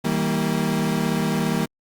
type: chord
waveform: 35% pulse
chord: E diminished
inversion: none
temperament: equal with one note detuned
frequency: 160.86 / 196 / 233.1 Hz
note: E3 / G3 / Bb3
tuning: -42 / 0 / 0 cents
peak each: -23 dBFS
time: 0.04-1.66 s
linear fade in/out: 10 ms
effects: Opus 48 kbps